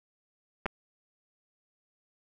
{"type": "clicks", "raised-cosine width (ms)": 0.5, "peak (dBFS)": -16, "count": 2, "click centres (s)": [0.658, 0.663], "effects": []}